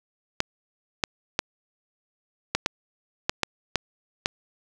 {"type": "clicks", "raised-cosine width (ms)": 0.2, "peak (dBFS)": -4, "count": 9, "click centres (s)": [0.404, 1.038, 1.391, 2.55, 2.661, 3.295, 3.433, 3.757, 4.259], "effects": []}